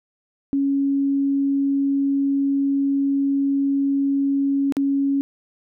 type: tone with dropouts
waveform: sine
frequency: 277.2 Hz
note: C#4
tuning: in tune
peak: -17 dBFS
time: 0.53-5.21 s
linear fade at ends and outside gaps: 0 ms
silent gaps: 4.723-4.768 s
effects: none